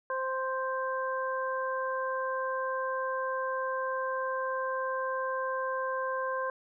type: harmonic tone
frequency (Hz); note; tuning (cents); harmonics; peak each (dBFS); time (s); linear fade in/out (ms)
523.3; C5; 0; 1 / 2 / 3; -33 / -33 / -37; 0.1-6.5; 2
effects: none